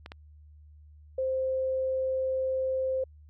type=clicks; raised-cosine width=0.3 ms; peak=-25 dBFS; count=2; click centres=0.061 / 0.119 s
type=tone; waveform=sine; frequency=523.3 Hz; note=C5; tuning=in tune; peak=-26 dBFS; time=1.18-3.04 s; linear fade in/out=5 ms
effects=added 75 Hz sine -50 dBFS peak until 3.29 s